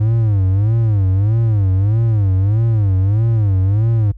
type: tone with vibrato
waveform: triangle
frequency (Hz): 103.83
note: G#2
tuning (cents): 0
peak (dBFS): -9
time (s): 0-4.12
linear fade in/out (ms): 10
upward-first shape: sine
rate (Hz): 1.6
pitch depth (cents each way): 180
effects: added 50 Hz sine -32 dBFS peak until 4.17 s